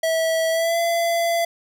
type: tone with pitch glide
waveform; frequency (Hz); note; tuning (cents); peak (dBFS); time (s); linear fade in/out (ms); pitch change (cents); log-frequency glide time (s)
square; 650 to 677.6; E5 to E5; -24 to +48; -19; 0.03-1.45; 5; +72; 0.5-0.79
effects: none